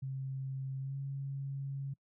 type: tone with pitch glide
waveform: sine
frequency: 133.8 to 137.56 Hz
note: C3 to C#3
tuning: +39 to -13 cents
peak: -36 dBFS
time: 0.02-1.94 s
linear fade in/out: 10 ms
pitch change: +48 cents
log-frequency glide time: 0.8-0.96 s
effects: noise-tail reverb RT60 0.1 s tail -24 dB re dry